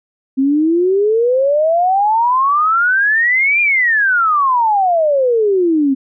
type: exponential two-way sweep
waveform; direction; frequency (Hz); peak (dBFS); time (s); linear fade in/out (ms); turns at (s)
sine; up then down; 261.6 to 2431 to 261.6; -10; 0.37-5.95; 20; 3.61
effects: none